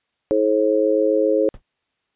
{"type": "harmonic tone", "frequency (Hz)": 107.4, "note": "A2", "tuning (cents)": -41, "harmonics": [3, 4, 5], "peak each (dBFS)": [-21, -19, -18], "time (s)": [0.31, 1.49], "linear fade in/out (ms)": 0}
{"type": "noise with exponential decay", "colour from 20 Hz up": "brown", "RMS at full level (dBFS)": -27, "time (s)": [1.54, 1.62], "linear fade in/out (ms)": 1, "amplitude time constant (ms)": 16}
{"effects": ["white hiss -72 dBFS RMS until 2.15 s", "resampled to 8000 Hz"]}